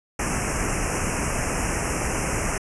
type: band-stop noise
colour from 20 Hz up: pink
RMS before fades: -25 dBFS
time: 0.19-2.58 s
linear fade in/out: 5 ms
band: 2800 to 5400 Hz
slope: 96 dB/octave
effects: resampled to 24000 Hz